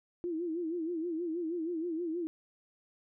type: tone with vibrato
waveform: sine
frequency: 334.6 Hz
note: E4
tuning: 26 cents sharp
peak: -32 dBFS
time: 0.24-2.27 s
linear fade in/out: 0 ms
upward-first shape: sine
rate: 6.3 Hz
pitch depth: 110 cents each way
effects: none